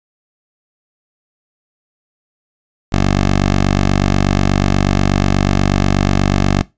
10% pulse tone, 48.25 Hz, G1, 27 cents flat, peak -3 dBFS, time 2.92-6.62 s, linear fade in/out 10 ms, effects noise-tail reverb RT60 0.2 s tail -19 dB re dry + resampled to 16000 Hz

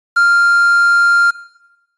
triangle tone with quantisation, 1395 Hz, F6, 2 cents flat, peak -6 dBFS, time 0.16-1.31 s, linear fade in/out 10 ms, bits 6, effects noise-tail reverb RT60 1.0 s tail -19 dB re dry + resampled to 24000 Hz

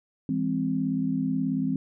sine chord, E augmented, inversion none, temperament equal with one note detuned, 164.81 / 203 / 261.6 Hz, E3 / G#3 / B#3, 0 / -39 / 0 cents, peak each -30 / -30 / -26 dBFS, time 0.29-1.76 s, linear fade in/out 2 ms, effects none

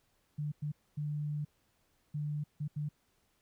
sine tone bursts at uneven times, 148.5 Hz, D3, 20 cents sharp, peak -33 dBFS, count 6, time 0.38-0.52 / 0.62-0.72 / 0.97-1.45 / 2.14-2.44 / 2.6-2.68 / 2.76-2.89 s, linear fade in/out 10 ms, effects pink hiss -74 dBFS RMS until 3.41 s

